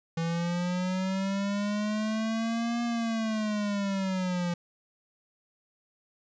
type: linear two-way sweep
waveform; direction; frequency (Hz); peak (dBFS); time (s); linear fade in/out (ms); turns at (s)
square; up then down; 164.3 to 237.5 to 172.3; -28; 0.17-4.54; 5; 2.83
effects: resampled to 16000 Hz + 11-bit